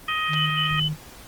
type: harmonic tone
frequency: 627 Hz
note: D#5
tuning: 13 cents sharp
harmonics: 2 / 3 / 4 / 5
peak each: -26 / -28 / -29 / -30 dBFS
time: 0.08-0.8 s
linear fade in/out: 5 ms
type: tone with tremolo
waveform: sine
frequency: 153.6 Hz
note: D#3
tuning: 22 cents flat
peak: -24 dBFS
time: 0.28-0.97 s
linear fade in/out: 50 ms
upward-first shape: square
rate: 2.3 Hz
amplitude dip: 30%
type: clicks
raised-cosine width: 0.2 ms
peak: -17 dBFS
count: 2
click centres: 0.334 / 0.341 s
type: tone bursts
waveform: sine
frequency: 3016 Hz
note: F#7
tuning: 32 cents sharp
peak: -22 dBFS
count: 3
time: 0.35-0.89 s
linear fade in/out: 20 ms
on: 120 ms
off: 90 ms
effects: pink hiss -45 dBFS RMS until 1.27 s + Opus 24 kbps